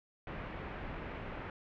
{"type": "low-pass noise", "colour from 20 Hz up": "pink", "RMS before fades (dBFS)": -43, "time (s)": [0.27, 1.5], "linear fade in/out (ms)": 2, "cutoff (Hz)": 2400, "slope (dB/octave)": 24, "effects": []}